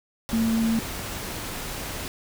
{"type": "tone in noise", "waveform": "sine", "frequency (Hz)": 225.9, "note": "A3", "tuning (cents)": 46, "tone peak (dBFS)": -20, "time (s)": [0.33, 0.79], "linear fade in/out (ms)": 0, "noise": "pink", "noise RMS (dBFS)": -33, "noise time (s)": [0.29, 2.08], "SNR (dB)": 10, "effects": []}